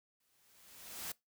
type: noise with exponential growth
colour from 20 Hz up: white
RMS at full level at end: -40 dBFS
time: 0.2-1.12 s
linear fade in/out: 5 ms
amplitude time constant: 200 ms
effects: noise-tail reverb RT60 0.2 s tail -23 dB re dry